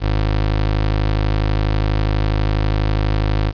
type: tone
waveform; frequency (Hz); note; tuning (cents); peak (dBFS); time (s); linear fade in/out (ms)
25% pulse; 52.2; G#1; +10; -11; 0-3.53; 50
effects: resampled to 11025 Hz + 7-bit